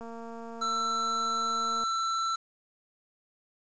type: click train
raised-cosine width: 1 ms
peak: -30 dBFS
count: 421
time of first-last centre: 0.01-1.836 s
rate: 230 Hz
type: tone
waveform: square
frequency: 1337 Hz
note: E6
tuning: 24 cents sharp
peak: -28 dBFS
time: 0.61-2.36 s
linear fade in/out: 10 ms
effects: resampled to 16000 Hz + 9-bit